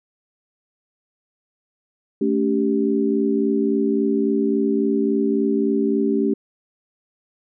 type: tone cluster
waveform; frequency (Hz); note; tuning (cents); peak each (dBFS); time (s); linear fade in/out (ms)
sine; 219.5 / 283.1 / 390.8; A3 / C#4 / G4; -4 / +37 / -5; -21; 2.21-6.34; 5
effects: none